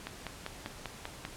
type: click train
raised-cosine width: 0.3 ms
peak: -21 dBFS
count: 7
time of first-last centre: 0.07-1.251 s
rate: 5.08 Hz
effects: pink hiss -48 dBFS RMS until 1.36 s + low-pass 11000 Hz 12 dB/octave